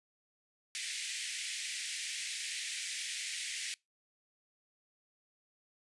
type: band-pass noise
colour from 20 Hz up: pink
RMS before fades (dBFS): -40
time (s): 0.75-3.74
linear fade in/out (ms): 0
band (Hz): 1900 to 10000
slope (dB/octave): 48
effects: noise-tail reverb RT60 0.2 s tail -25 dB re dry + resampled to 24000 Hz